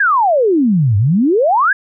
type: exponential two-way sweep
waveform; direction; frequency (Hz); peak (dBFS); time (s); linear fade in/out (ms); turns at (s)
sine; down then up; 1700 to 96.1 to 1700; -9; 0-1.73; 5; 0.97
effects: none